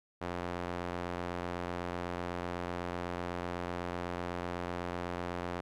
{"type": "tone with band-pass filter", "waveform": "sawtooth", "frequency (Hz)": 88, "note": "F2", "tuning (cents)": 14, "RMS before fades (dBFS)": -38, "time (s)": [0.21, 5.61], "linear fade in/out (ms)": 10, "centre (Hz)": 850, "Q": 0.57, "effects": []}